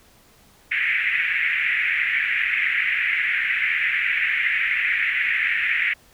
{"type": "band-pass noise", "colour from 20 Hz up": "pink", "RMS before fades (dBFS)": -22, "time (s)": [0.71, 5.94], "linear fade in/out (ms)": 10, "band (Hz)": [1800, 2400], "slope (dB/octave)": 48, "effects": ["pink hiss -54 dBFS RMS until 6.13 s"]}